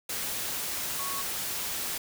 sine tone in noise, 1108.7 Hz, C#6, in tune, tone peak -36 dBFS, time 0.99-1.22 s, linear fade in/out 5 ms, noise white, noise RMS -33 dBFS, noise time 0.09-1.98 s, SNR -6 dB, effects none

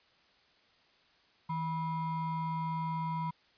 triangle ring-modulated tone, 570 Hz, C#5, 48 cents sharp, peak -27 dBFS, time 1.49-3.31 s, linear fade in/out 10 ms, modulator 409 Hz, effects white hiss -66 dBFS RMS until 3.57 s + resampled to 11025 Hz

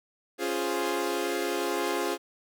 sawtooth chord, Db major seventh, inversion none, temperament equal, 277.2 / 349.2 / 415.3 / 523.3 Hz, Db4 / F4 / Ab4 / C5, 0 / 0 / 0 / 0 cents, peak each -32 / -27 / -28 / -31 dBFS, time 0.38-2.18 s, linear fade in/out 50 ms, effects none

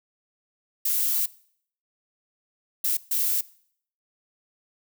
violet noise bursts at uneven times, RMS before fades -24 dBFS, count 3, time 0.85-1.26 / 2.84-2.97 / 3.11-3.41 s, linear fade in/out 5 ms, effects noise-tail reverb RT60 0.6 s tail -21 dB re dry

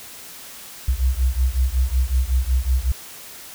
sine beating tone pair, 61.6 / 67 Hz, B1 / C2, -4 / +42 cents, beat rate 5.4 Hz, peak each -19 / -20 dBFS, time 0.88-2.92 s, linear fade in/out 5 ms, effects white hiss -39 dBFS RMS until 3.54 s

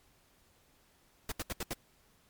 pink noise bursts, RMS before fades -36 dBFS, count 5, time 1.29-1.734 s, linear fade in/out 2 ms, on 28 ms, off 76 ms, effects pink hiss -67 dBFS RMS until 2.29 s + MP3 96 kbps

